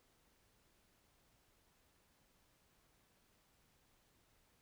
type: silence
effects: pink hiss -74 dBFS RMS until 4.61 s